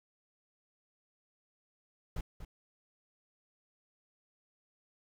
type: noise with echo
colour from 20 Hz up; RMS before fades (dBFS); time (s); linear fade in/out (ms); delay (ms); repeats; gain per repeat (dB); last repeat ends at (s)
brown; -36; 2.16-2.21; 5; 240; 1; -9; 2.45
effects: none